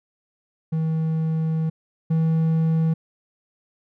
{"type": "tone pair in turn", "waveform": "triangle", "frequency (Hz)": [160, 161.39], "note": ["D#3", "E3"], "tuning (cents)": [49, -36], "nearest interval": "unison", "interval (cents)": 15, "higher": "second", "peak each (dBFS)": [-18, -15], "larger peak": "second", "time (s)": [[0.72, 1.7], [2.1, 2.94]], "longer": "first", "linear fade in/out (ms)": 10, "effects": []}